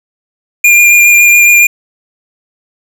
square tone with vibrato, 2406 Hz, D7, 41 cents sharp, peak -3 dBFS, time 0.64-1.67 s, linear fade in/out 5 ms, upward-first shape sine, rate 7.2 Hz, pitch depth 15 cents each way, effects none

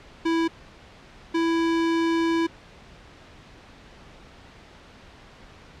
square tone pair in turn, 329.6 / 331 Hz, E4 / E4, 0 / +7 cents, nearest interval unison, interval 7 cents, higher second, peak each -21 dBFS, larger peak neither, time 0.25-0.48 / 1.34-2.47 s, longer second, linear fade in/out 10 ms, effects pink hiss -48 dBFS RMS until 5.8 s + low-pass 4000 Hz 12 dB/octave

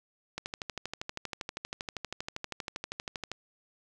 click train, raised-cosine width 0.2 ms, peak -18 dBFS, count 38, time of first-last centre 0.38-3.317 s, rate 12.6 Hz, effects none

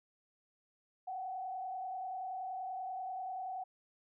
sine tone with frequency modulation, 750 Hz, F#5, 23 cents sharp, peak -38 dBFS, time 1.07-3.64 s, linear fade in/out 10 ms, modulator 30.4 Hz, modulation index 0.81, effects none

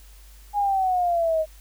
sine exponential sweep, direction down, 830.6 to 622.3 Hz, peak -19 dBFS, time 0.53-1.46 s, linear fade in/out 50 ms, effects added 50 Hz sine -45 dBFS peak until 1.6 s + white hiss -54 dBFS RMS until 1.6 s

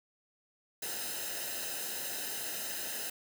white noise with comb filter, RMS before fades -38 dBFS, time 0.82-3.1 s, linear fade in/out 5 ms, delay 0.88 ms, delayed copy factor -0.75, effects none

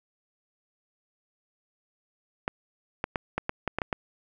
clicks, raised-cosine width 0.5 ms, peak -12 dBFS, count 9, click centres 2.479 / 3.041 / 3.158 / 3.38 / 3.494 / 3.677 / 3.786 / 3.818 / 3.928 s, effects none

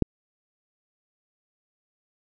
click, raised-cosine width 3 ms, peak -6 dBFS, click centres 0.023 s, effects none

